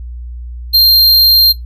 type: tone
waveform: square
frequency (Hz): 4186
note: C8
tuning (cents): 0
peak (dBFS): -5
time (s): 0.73-1.53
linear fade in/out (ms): 20
effects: noise-tail reverb RT60 0.2 s tail -22 dB re dry + added 60 Hz sine -23 dBFS peak until 1.65 s